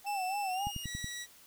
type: tone with vibrato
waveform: sine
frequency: 776 Hz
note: G5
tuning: 18 cents flat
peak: -32 dBFS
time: 0.04-0.72 s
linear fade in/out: 50 ms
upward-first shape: sine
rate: 3.6 Hz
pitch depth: 100 cents each way
type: tone with pitch glide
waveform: sawtooth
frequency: 2660 to 2851 Hz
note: E7 to F7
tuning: +15 to +35 cents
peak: -37 dBFS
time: 0.06-0.86 s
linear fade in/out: 10 ms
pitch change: +120 cents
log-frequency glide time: 0.49-0.61 s
type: click train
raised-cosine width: 5 ms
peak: -27 dBFS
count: 5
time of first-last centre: 0.67-1.044 s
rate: 10.7 Hz
type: tone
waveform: 15% pulse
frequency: 1932 Hz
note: B6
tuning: 39 cents flat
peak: -33 dBFS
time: 0.83-1.27 s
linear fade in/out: 50 ms
effects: white hiss -58 dBFS RMS until 1.46 s